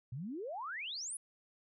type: exponential sweep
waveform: sine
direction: up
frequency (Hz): 114.3 to 10810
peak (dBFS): -39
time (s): 0.12-1.17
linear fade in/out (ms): 5
effects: none